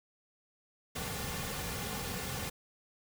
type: noise with comb filter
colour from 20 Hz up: pink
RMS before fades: -38 dBFS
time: 0.95-2.5 s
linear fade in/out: 10 ms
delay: 3.1 ms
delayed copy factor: -0.6
effects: none